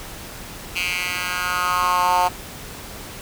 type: tone with high-pass filter sweep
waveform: 10% pulse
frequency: 179.8 Hz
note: F#3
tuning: 49 cents flat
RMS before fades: -21 dBFS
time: 0.75-2.29 s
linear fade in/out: 20 ms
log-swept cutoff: 2500 to 800 Hz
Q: 4.1
effects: pink hiss -36 dBFS RMS until 3.21 s

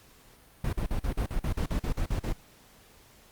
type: noise bursts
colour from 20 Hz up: brown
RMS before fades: -28 dBFS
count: 13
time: 0.64-2.326 s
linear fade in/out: 5 ms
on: 90 ms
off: 43 ms
effects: pink hiss -57 dBFS RMS until 3.31 s + Opus 48 kbps

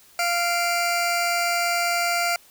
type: tone pair together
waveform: 20% pulse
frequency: 695.1 / 2349 Hz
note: F5 / D7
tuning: -8 / 0 cents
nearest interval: octave + major sixth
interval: 2108 cents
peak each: -17 / -22 dBFS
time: 0.19-2.36 s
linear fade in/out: 2 ms
effects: white hiss -53 dBFS RMS until 2.5 s

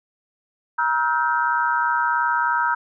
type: tone cluster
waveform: sine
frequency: 950 / 1295 / 1418 / 1557 Hz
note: A#5 / E6 / F6 / G6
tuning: +33 / -31 / +26 / -12 cents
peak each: -21 / -24 / -27 / -24 dBFS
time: 0.78-2.75 s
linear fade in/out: 10 ms
effects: none

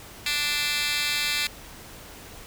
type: tone with high-pass filter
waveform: 10% pulse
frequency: 293.7 Hz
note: D4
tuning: in tune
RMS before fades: -26 dBFS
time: 0.26-1.47 s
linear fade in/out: 2 ms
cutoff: 2800 Hz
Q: 6.1
effects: pink hiss -44 dBFS RMS until 2.46 s

